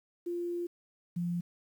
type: tone pair in turn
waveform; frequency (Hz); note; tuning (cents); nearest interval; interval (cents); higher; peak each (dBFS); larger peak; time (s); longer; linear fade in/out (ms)
sine; 347.8 / 173.9; F4 / F3; -7 / -7; octave; 1200; first; -32 / -30; second; 0.26-0.67 / 1.16-1.41; first; 10
effects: 10-bit